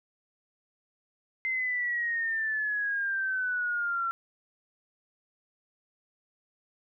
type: exponential sweep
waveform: sine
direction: down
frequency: 2080 to 1351 Hz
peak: -27 dBFS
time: 1.45-4.11 s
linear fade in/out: 0 ms
effects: none